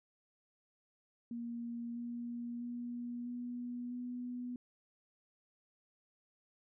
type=tone with pitch steps; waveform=sine; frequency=235.6 / 238.2 / 240.8 / 243.5 / 246.2 Hz; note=A#3 / A#3 / B3 / B3 / B3; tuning=+19 / +38 / -44 / -24 / -5 cents; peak=-39 dBFS; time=1.31-4.56 s; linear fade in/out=2 ms; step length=650 ms; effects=none